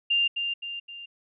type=tone with echo; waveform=sine; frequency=2794 Hz; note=F7; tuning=in tune; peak=-20 dBFS; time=0.1-0.28 s; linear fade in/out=10 ms; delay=260 ms; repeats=3; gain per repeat=-6 dB; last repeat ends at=1.06 s; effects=none